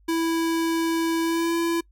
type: tone with pitch glide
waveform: square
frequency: 329.6 to 336.1 Hz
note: E4 to E4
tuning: 0 to +34 cents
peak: -22 dBFS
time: 0.08-1.81 s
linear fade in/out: 10 ms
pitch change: +34 cents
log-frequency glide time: 1.22-1.56 s
effects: noise-tail reverb RT60 0.1 s tail -25 dB re dry + added 50 Hz sine -54 dBFS peak until 1.91 s